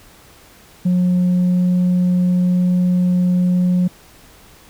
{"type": "tone", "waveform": "sine", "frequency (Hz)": 179.9, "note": "F#3", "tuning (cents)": -48, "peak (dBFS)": -10, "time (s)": [0.85, 3.88], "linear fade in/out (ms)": 10, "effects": ["tanh soft clip ceiling -11 dBFS", "pink hiss -46 dBFS RMS until 4.69 s"]}